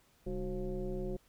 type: tone with frequency modulation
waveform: sine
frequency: 200 Hz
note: G3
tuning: 35 cents sharp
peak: -34 dBFS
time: 0.26-1.17 s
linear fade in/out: 10 ms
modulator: 168 Hz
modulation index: 1.7
effects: pink hiss -68 dBFS RMS until 1.28 s